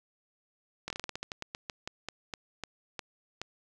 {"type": "slowing click train", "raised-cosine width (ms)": 0.2, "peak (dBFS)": -19, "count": 19, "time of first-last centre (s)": [0.88, 3.416], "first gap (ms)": 22, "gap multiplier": 1.19, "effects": []}